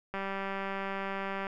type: click train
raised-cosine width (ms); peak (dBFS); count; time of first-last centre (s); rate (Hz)
0.5; -21; 260; 0.14-1.468; 195
effects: none